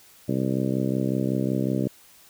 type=harmonic tone; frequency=65.4 Hz; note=C2; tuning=in tune; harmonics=2 / 3 / 4 / 5 / 6 / 7 / 8 / 9; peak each=-28 / -27 / -28 / -30 / -34 / -36 / -38 / -36 dBFS; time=0.28-1.88 s; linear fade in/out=10 ms; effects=white hiss -53 dBFS RMS until 2.29 s